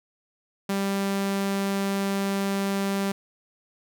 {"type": "tone", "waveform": "sawtooth", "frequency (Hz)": 197, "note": "G3", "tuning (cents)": 9, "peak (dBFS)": -20, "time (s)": [0.69, 3.12], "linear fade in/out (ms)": 5, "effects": []}